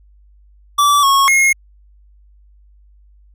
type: tone with pitch steps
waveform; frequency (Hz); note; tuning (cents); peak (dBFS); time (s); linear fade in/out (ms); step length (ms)
square; 1157 / 1098 / 2154; D6 / C#6 / C7; -26 / -17 / +50; -10; 0.78-1.53; 10; 250
effects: added 50 Hz sine -45 dBFS peak until 3.34 s + resampled to 32000 Hz